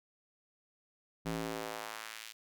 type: tone with high-pass filter sweep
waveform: square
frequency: 55.1 Hz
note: A1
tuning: 3 cents sharp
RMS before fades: -41 dBFS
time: 1.25-2.33 s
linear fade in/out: 20 ms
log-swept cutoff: 150 to 3100 Hz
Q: 1
effects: none